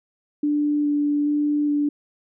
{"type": "tone with vibrato", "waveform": "sine", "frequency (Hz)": 293.3, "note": "D4", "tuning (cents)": -2, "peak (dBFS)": -18, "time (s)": [0.43, 1.89], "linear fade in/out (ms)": 5, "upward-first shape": "square", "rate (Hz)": 1.2, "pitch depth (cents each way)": 8, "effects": []}